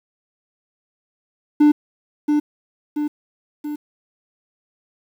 triangle tone with echo, 297.2 Hz, D4, 21 cents sharp, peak -7 dBFS, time 1.6-1.72 s, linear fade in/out 10 ms, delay 680 ms, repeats 3, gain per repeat -5 dB, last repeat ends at 3.76 s, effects 8-bit

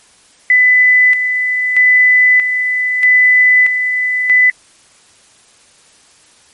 sine tone with tremolo, 2000 Hz, B6, 21 cents sharp, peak -5 dBFS, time 0.5-4.5 s, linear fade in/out 2 ms, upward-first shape square, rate 0.79 Hz, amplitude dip 55%, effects white hiss -47 dBFS RMS until 6.53 s + MP3 48 kbps

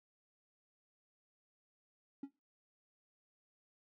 triangle tone with exponential decay, 277.2 Hz, C#4, in tune, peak -35 dBFS, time 2.23-2.31 s, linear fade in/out 5 ms, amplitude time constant 16 ms, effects noise-tail reverb RT60 0.3 s tail -24 dB re dry + tanh soft clip ceiling -34 dBFS

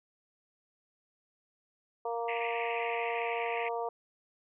harmonic tone, 233.2 Hz, A#3, 1 cent sharp, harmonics 2 / 3 / 4 / 5, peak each -35 / -36 / -38 / -44 dBFS, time 2.05-3.89 s, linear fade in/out 5 ms
white band-pass noise, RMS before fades -39 dBFS, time 2.28-3.69 s, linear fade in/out 5 ms, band 1900 to 2700 Hz, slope 96 dB/octave
effects none

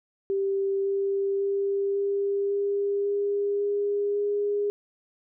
sine tone with pitch steps, 392 / 394.5 / 397 / 399.5 / 402.1 / 404.7 / 407.2 / 409.8 Hz, G4 / G4 / G4 / G4 / G4 / G#4 / G#4 / G#4, 0 / +11 / +22 / +33 / +44 / -45 / -34 / -23 cents, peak -23 dBFS, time 0.3-4.7 s, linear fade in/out 0 ms, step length 550 ms, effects none

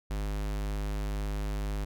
square tone, 51 Hz, G#1, 31 cents flat, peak -31 dBFS, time 0.1-1.85 s, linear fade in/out 10 ms, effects none

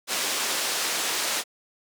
white low-pass noise, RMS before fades -27 dBFS, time 0.07-1.44 s, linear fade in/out 50 ms, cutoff 7500 Hz, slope 12 dB/octave, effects high-pass 300 Hz 12 dB/octave

